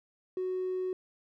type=tone; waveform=triangle; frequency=370 Hz; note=F#4; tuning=in tune; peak=-27 dBFS; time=0.37-0.93 s; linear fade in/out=2 ms; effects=tanh soft clip ceiling -27 dBFS